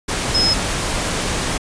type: tone in noise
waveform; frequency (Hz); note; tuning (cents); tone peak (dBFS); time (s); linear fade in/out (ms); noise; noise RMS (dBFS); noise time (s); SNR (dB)
sine; 5140; E8; -45; -14; 0.34-0.54; 10; pink; -21; 0.08-1.58; +4
effects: resampled to 22050 Hz